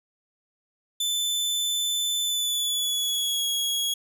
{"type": "tone with pitch glide", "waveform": "sawtooth", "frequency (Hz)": [3520, 3322], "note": ["A7", "G#7"], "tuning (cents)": [0, 0], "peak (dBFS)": -21, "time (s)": [1, 3.94], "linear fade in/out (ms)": 5, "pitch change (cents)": -100, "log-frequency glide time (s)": [2.23, 3.45], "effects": []}